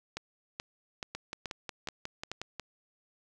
two click trains, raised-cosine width 0.2 ms, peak -19 / -20 dBFS, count 6 / 9, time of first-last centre 0.17-2.316 / 1.15-2.597 s, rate 2.33 / 5.53 Hz, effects none

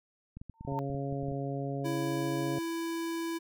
clicks, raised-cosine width 5 ms, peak -31 dBFS, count 12, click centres 0.37 / 0.415 / 0.497 / 0.61 / 0.65 / 0.721 / 0.9 / 0.947 / 1.126 / 1.231 / 1.285 / 1.318 s
sine tone with exponential growth, 905 Hz, A5, 48 cents sharp, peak -30 dBFS, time 0.54-0.79 s, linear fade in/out 0 ms, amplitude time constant 54 ms
harmonic tone, 138.59 Hz, C#3, in tune, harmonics 1 / 2 / 3 / 4 / 5, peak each -35 / -38 / -40 / -41 / -42 dBFS, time 0.67-2.59 s, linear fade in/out 5 ms
square tone, 332 Hz, E4, 12 cents sharp, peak -33 dBFS, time 1.84-3.39 s, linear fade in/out 20 ms
effects none

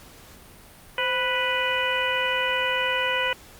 harmonic tone with a mistuned harmonic, 493.9 Hz, B4, in tune, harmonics 1 / 2 / 3 / 4 / 5 / 6, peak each -29 / -29 / -29 / -29 / -29 / -29 dBFS, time 0.98-3.33 s, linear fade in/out 2 ms, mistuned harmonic 1, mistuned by +80 cents, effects pink hiss -48 dBFS RMS until 3.59 s + Opus 48 kbps

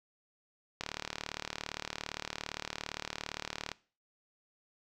click train, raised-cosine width 0.2 ms, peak -18 dBFS, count 110, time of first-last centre 0.81-3.717 s, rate 37.5 Hz, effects noise-tail reverb RT60 0.4 s tail -21 dB re dry

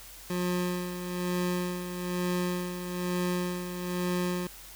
25% pulse tone with tremolo, 178.8 Hz, F3, 41 cents sharp, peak -23 dBFS, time 0.3-4.47 s, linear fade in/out 2 ms, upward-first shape sine, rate 1.1 Hz, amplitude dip 60%, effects added 47 Hz sine -53 dBFS peak until 4.75 s + white hiss -48 dBFS RMS until 4.75 s

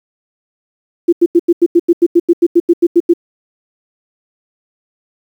sine tone bursts, 343.3 Hz, F4, 30 cents flat, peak -4 dBFS, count 16, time 1.08-3.137 s, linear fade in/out 10 ms, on 47 ms, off 87 ms, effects 7-bit

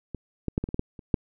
clicks, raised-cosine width 3 ms, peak -20 / -14 / -11 / -15 / -22 / -15 / -12 / -28 / -7 dBFS, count 9, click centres 0.147 / 0.483 / 0.579 / 0.64 / 0.689 / 0.744 / 0.794 / 0.992 / 1.142 s, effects none

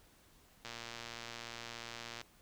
click train, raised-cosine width 0.2 ms, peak -27 dBFS, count 184, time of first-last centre 0.65-2.214 s, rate 117 Hz, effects pink hiss -65 dBFS RMS until 2.41 s

